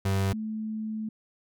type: tone pair in turn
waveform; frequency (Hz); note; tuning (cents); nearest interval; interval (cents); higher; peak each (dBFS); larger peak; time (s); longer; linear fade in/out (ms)
35% pulse / sine; 97.1 / 217.6; G2 / A3; -16 / -19; octave + major second; 1397; second; -22 / -30; first; 0.05-0.33 / 0.33-1.09; second; 5
effects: none